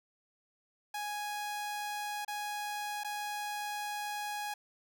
sawtooth tone with dropouts, 830.6 Hz, G#5, in tune, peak -32 dBFS, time 0.94-4.54 s, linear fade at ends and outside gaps 5 ms, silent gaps 2.249-2.279 / 3.036-3.045 s, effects none

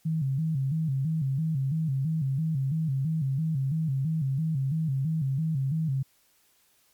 sine tone with vibrato, 146.83 Hz, D3, in tune, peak -24 dBFS, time 0.05-6.03 s, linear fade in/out 10 ms, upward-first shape square, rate 3 Hz, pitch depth 150 cents each way, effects white hiss -65 dBFS RMS until 6.93 s + MP3 96 kbps

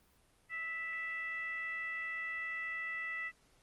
sine tone with frequency modulation, 1975.5 Hz, B6, in tune, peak -37 dBFS, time 0.49-3.32 s, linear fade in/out 50 ms, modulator 668 Hz, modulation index 0.55, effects pink hiss -69 dBFS RMS until 3.62 s + Opus 32 kbps

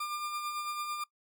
40% pulse tone with tremolo, 1199 Hz, D6, 36 cents sharp, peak -32 dBFS, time 0-1.04 s, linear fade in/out 5 ms, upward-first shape sine, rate 9 Hz, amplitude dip 40%, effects noise-tail reverb RT60 0.1 s tail -22 dB re dry

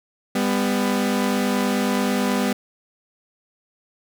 sawtooth tone pair together, 200 / 249.3 Hz, G3 / B3, +35 / +16 cents, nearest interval major third, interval 381 cents, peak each -18 dBFS, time 0.35-2.53 s, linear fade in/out 5 ms, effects none

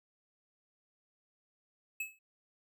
square tone with exponential decay, 2590 Hz, E7, 31 cents flat, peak -33 dBFS, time 2-2.19 s, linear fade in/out 5 ms, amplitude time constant 41 ms, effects none

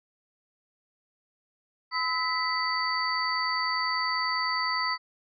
sine tone cluster, 1014 / 1289 / 1984 / 4585 Hz, B5 / E6 / B6 / D8, +45 / -39 / +7 / -42 cents, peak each -31 dBFS, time 1.91-4.98 s, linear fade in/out 50 ms, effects none

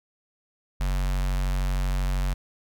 square tone with notch filter, 46.46 Hz, F#1, 8 cents sharp, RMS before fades -25 dBFS, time 0.8-2.34 s, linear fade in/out 10 ms, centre 360 Hz, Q 0.92, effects none

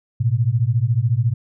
sine beating tone pair, 110.4 / 124.4 Hz, A2 / B2, +6 / +13 cents, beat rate 14 Hz, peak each -18 dBFS, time 0.2-1.34 s, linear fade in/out 10 ms, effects none

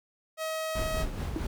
sawtooth tone, 636 Hz, D#5, 38 cents sharp, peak -27 dBFS, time 0.37-1.06 s, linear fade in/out 50 ms
brown noise with tremolo, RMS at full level -31 dBFS, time 0.75-1.47 s, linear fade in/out 5 ms, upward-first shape sine, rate 4.7 Hz, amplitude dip 45%
triangle tone with exponential decay, 321 Hz, E4, 46 cents flat, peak -25 dBFS, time 1.36-1.45 s, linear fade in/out 1 ms, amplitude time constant 18 ms
effects none

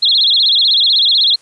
sine tone with vibrato, 3734 Hz, A#7, 2 cents sharp, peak -8 dBFS, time 0.02-1.36 s, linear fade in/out 10 ms, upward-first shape sine, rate 16 Hz, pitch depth 240 cents each way, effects white hiss -49 dBFS RMS until 1.41 s + resampled to 22050 Hz

